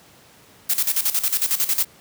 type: noise with tremolo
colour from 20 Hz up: blue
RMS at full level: -19 dBFS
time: 0.69-1.85 s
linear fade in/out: 10 ms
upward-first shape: square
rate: 11 Hz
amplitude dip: 75%
effects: pink hiss -50 dBFS RMS until 2 s + high-pass 100 Hz 12 dB/octave